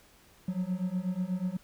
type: beating tone pair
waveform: triangle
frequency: 178.8 / 187 Hz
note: F3 / F#3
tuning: +41 / +19 cents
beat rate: 8.2 Hz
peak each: -31 / -30 dBFS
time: 0.48-1.57 s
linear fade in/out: 5 ms
effects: pink hiss -60 dBFS RMS until 1.63 s